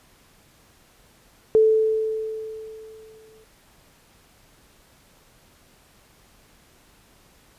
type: tone with exponential decay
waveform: sine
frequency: 438.5 Hz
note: A4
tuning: 6 cents flat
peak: -11 dBFS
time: 1.55-3.44 s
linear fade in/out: 0 ms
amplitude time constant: 410 ms
effects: pink hiss -56 dBFS RMS until 7.58 s + resampled to 32000 Hz